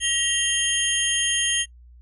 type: tone cluster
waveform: sine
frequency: 1908 / 2782 / 3161 / 6550 / 9790 Hz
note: A#6 / F7 / G7 / G#8 / D#9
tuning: +40 / -7 / +14 / -25 / -29 cents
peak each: -28 / -30 / -23 / -26 / -27 dBFS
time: 0-1.66 s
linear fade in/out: 50 ms
effects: noise-tail reverb RT60 0.1 s tail -25 dB re dry + added 60 Hz sine -45 dBFS peak until 2.01 s